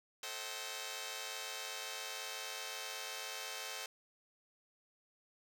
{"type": "chord", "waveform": "5% pulse", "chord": "A diminished seventh", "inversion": "none", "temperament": "just", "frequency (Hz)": [440, 528, 633.6, 760.3], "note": ["A4", "C5", "Eb5", "Gb5"], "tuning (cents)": [0, 16, 31, 47], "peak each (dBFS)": [-37, -36, -38, -36], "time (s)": [0.23, 3.86], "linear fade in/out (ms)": 2, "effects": []}